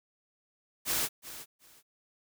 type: noise with echo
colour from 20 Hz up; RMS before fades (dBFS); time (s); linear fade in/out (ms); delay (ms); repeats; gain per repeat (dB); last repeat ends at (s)
white; -30; 0.85-1.09; 50; 370; 2; -14; 1.83
effects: none